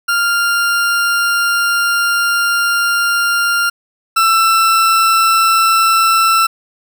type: tone pair in turn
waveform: 40% pulse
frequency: 1396.9 / 1335.6 Hz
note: F6 / E6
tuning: 0 / +22 cents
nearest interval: minor second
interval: 78 cents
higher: first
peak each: -11 / -8 dBFS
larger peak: second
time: 0.08-3.7 / 4.16-6.47 s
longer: first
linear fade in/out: 10 ms
effects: none